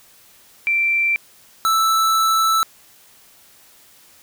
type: tone pair in turn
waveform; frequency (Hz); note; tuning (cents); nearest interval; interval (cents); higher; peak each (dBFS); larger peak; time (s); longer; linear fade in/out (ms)
sine / square; 2349 / 1318.3; D7 / E6; 0 / 0; minor seventh; 1000; first; -15; neither; 0.67-1.16 / 1.65-2.63; second; 0
effects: white hiss -50 dBFS RMS until 4.22 s